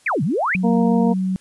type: exponential two-way sweep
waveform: sine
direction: down then up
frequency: 2618 to 131.6 to 2618 Hz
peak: -17 dBFS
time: 0.06-0.56 s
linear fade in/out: 5 ms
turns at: 0.23 s
type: tone with pitch glide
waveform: sine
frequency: 185 to 187.26 Hz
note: F#3 to F#3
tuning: 0 to +21 cents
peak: -18 dBFS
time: 0.55-1.36 s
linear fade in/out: 0 ms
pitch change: +21 cents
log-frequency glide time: 0.82-0.93 s
type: harmonic tone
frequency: 233.1 Hz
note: A#3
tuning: in tune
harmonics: 1 / 2 / 3 / 4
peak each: -16 / -22 / -26 / -28 dBFS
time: 0.63-1.14 s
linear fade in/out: 20 ms
effects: white hiss -54 dBFS RMS until 1.4 s + resampled to 24000 Hz